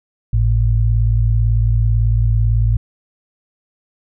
sine tone pair together, 52.85 / 110.9 Hz, G#1 / A2, +31 / +14 cents, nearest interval octave + minor second, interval 1283 cents, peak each -14 dBFS, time 0.33-2.77 s, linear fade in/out 5 ms, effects none

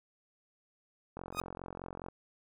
click train, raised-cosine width 1 ms, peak -28 dBFS, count 42, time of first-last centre 1.17-2.085 s, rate 44.8 Hz
sawtooth tone with exponential growth, 1244.5 Hz, D#6, in tune, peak -23 dBFS, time 1.32-1.4 s, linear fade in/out 0 ms, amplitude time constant 16 ms
effects none

